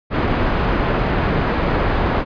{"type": "low-pass noise", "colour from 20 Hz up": "pink", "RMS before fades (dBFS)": -18, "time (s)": [0.1, 2.25], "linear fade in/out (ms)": 50, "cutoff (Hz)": 1700, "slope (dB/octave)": 12, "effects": ["resampled to 11025 Hz"]}